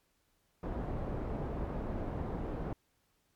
pink low-pass noise, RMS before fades -37 dBFS, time 0.63-2.73 s, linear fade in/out 2 ms, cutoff 730 Hz, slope 12 dB/octave, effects pink hiss -75 dBFS RMS until 3.35 s + MP3 96 kbps

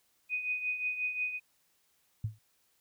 sine tone with tremolo, 2492 Hz, D#7, 2 cents sharp, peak -28 dBFS, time 0.29-1.4 s, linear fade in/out 50 ms, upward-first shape triangle, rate 5.6 Hz, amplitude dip 70%
sine tone with exponential decay, 108.4 Hz, A2, 25 cents flat, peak -27 dBFS, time 2.24-2.39 s, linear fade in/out 5 ms, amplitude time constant 32 ms
effects white hiss -72 dBFS RMS until 2.8 s

